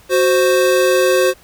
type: tone pair together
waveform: square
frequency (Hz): 370 / 523.3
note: F#4 / C5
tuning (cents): 0 / 0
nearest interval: tritone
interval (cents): 600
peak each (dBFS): -15 / -14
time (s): 0.09-1.34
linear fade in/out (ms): 50
effects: pink hiss -47 dBFS RMS until 1.43 s